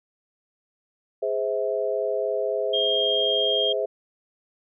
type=chord; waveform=sine; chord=Ab augmented; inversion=none; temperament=just; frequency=415.3 / 519.1 / 648.9 Hz; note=Ab4 / C5 / E5; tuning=0 / -14 / -27 cents; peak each=-27 dBFS; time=1.22-3.86 s; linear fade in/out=10 ms
type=tone; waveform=sine; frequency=3220 Hz; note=G7; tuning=46 cents sharp; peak=-22 dBFS; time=2.73-3.73 s; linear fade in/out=10 ms
effects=none